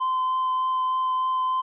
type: tone with vibrato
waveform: triangle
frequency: 1031 Hz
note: C6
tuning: 26 cents flat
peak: -19 dBFS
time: 0-1.62 s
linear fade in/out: 20 ms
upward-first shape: triangle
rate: 3.3 Hz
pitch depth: 9 cents each way
effects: tanh soft clip ceiling -15 dBFS + resampled to 8000 Hz